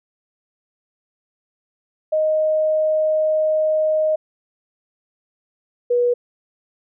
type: tone pair in turn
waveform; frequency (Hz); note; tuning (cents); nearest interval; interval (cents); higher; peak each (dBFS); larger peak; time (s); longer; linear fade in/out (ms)
sine; 622.3 / 485.4; D#5 / B4; 0 / -30; major third; 430; first; -15 / -14; second; 2.12-4.16 / 5.9-6.14; first; 10
effects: none